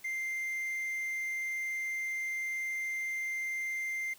triangle tone, 2093 Hz, C7, in tune, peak -31 dBFS, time 0.04-4.14 s, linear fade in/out 10 ms, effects white hiss -58 dBFS RMS until 4.18 s

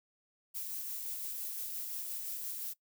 violet noise with tremolo, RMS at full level -39 dBFS, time 0.54-2.74 s, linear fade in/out 20 ms, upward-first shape sine, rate 5.8 Hz, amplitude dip 25%, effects noise-tail reverb RT60 0.1 s tail -20 dB re dry

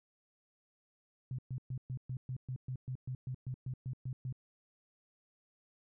sine tone bursts, 128.2 Hz, C3, 35 cents flat, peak -36 dBFS, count 16, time 1.31-4.326 s, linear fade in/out 2 ms, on 76 ms, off 120 ms, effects none

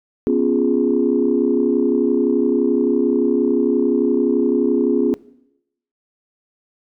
sine chord, C# dominant seventh, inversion third, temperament equal with one note detuned, 245.7 / 277.2 / 349.2 / 415.3 Hz, B3 / C#4 / E#4 / G#4, -9 / 0 / 0 / 0 cents, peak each -19 dBFS, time 0.27-5.14 s, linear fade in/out 0 ms, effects noise-tail reverb RT60 0.8 s tail -20 dB re dry + tanh soft clip ceiling -5 dBFS

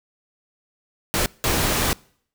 pink noise bursts at uneven times, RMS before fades -21 dBFS, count 2, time 1.14-1.26 / 1.44-1.93 s, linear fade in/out 0 ms, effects noise-tail reverb RT60 0.6 s tail -25 dB re dry

